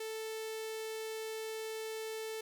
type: tone with notch filter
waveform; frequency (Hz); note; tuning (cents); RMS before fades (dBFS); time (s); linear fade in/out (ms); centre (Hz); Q
sawtooth; 440.6; A4; +2; -41; 0-2.41; 5; 1100; 1.1
effects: none